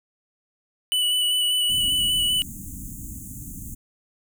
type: tone with vibrato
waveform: square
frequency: 2966 Hz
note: F#7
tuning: 4 cents sharp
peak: -20 dBFS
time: 0.92-2.42 s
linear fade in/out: 0 ms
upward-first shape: square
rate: 5.1 Hz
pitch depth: 13 cents each way
type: band-stop noise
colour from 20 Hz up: pink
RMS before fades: -36 dBFS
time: 1.69-3.75 s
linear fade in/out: 10 ms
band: 310 to 6500 Hz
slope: 96 dB/octave
effects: none